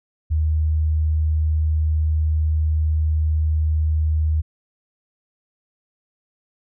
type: tone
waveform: sine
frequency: 77.78 Hz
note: D#2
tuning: in tune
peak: -16 dBFS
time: 0.3-4.42 s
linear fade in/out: 20 ms
effects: none